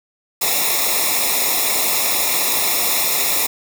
white noise with comb filter, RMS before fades -18 dBFS, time 0.41-3.47 s, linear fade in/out 10 ms, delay 0.65 ms, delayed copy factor -1, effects none

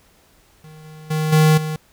square tone with level steps, 155.56 Hz, D#3, in tune, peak -40 / -38 / -19 / -11 / -23 dBFS, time 0.64-1.76 s, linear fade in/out 2 ms, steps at 0.84 / 1.1 / 1.32 / 1.57 s, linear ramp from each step 10 ms, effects pink hiss -55 dBFS RMS until 1.92 s

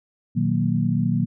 sine chord, B major seventh, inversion none, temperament equal with one note detuned, 120.51 / 155.56 / 185 / 233.1 Hz, B2 / D#3 / F#3 / A#3, -42 / 0 / 0 / 0 cents, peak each -24 dBFS, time 0.35-1.26 s, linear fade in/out 20 ms, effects none

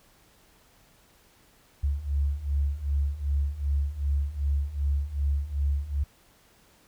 sine beating tone pair, 69.3 / 71.9 Hz, C#2 / D2, 0 / -36 cents, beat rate 2.6 Hz, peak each -29 / -26 dBFS, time 1.83-6.04 s, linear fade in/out 10 ms, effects pink hiss -60 dBFS RMS until 6.87 s

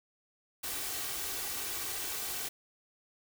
white noise with comb filter, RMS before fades -37 dBFS, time 0.63-2.49 s, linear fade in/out 10 ms, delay 2.6 ms, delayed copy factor +0.5, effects none

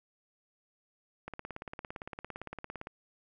click train, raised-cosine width 0.5 ms, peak -25 dBFS, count 29, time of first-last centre 1.28-2.871 s, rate 17.6 Hz, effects none

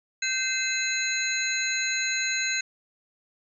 sine tone cluster, 1550 / 2074 / 2595 / 4055 / 6630 Hz, G6 / C7 / E7 / B7 / G#8, -20 / -16 / -28 / +45 / -4 cents, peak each -31 dBFS, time 0.22-2.61 s, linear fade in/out 5 ms, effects none

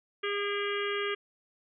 harmonic tone with a mistuned harmonic, 406.6 Hz, G#4, 37 cents flat, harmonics 1 / 3 / 4 / 5 / 6 / 7 / 8, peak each -32 / -37 / -38 / -39 / -40 / -40 / -41 dBFS, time 0.23-1.15 s, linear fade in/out 10 ms, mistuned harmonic 6, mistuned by -62 cents, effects none

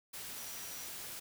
sine tone in noise, 5820 Hz, F#8, 29 cents flat, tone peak -51 dBFS, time 0.37-0.87 s, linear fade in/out 10 ms, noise white, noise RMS -45 dBFS, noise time 0.13-1.2 s, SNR -9 dB, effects none

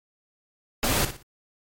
pink noise with echo, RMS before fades -23 dBFS, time 0.83-1.05 s, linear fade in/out 2 ms, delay 59 ms, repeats 3, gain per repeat -10 dB, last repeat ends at 1.227 s, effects MP3 64 kbps

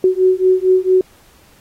sine beating tone pair, 370 / 374.4 Hz, F#4 / F#4, 0 / +20 cents, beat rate 4.4 Hz, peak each -13 dBFS, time 0.04-1.01 s, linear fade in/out 2 ms, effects pink hiss -50 dBFS RMS until 1.6 s + AAC 48 kbps

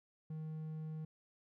triangle tone, 156.8 Hz, D#3, 14 cents sharp, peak -39 dBFS, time 0.3-1.05 s, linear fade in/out 5 ms, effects none

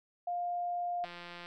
sine tone, 704 Hz, F5, 14 cents sharp, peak -32 dBFS, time 0.27-1.05 s, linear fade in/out 5 ms
click train, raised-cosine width 0.3 ms, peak -30 dBFS, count 74, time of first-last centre 1.04-1.46 s, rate 174 Hz
effects none

